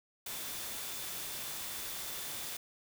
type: tone in noise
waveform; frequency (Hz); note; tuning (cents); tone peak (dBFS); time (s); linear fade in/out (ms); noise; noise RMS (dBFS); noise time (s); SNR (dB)
sine; 3520; A7; 0; -52; 0.26-2.57; 5; white; -41; 0.26-2.57; -14
effects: none